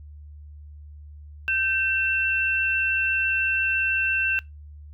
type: tone pair together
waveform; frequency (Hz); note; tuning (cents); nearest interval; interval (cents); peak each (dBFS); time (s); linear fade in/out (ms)
sine; 1555.5 / 2697; G6 / E7; -14 / +39; minor seventh; 953; -25 / -23; 1.48-4.39; 0
effects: noise-tail reverb RT60 0.2 s tail -22 dB re dry + added 74 Hz sine -40 dBFS peak until 4.93 s